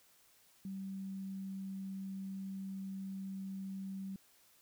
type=tone; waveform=sine; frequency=192.9 Hz; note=G3; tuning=28 cents flat; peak=-40 dBFS; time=0.65-4.16 s; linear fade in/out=2 ms; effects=white hiss -67 dBFS RMS until 4.61 s